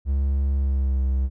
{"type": "tone with pitch glide", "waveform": "triangle", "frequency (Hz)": [68.8, 65.85], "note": ["C#2", "C2"], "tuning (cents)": [-12, 12], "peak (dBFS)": -17, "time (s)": [0.05, 1.3], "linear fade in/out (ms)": 50, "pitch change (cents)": -76, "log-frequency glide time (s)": [0.54, 1.01], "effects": []}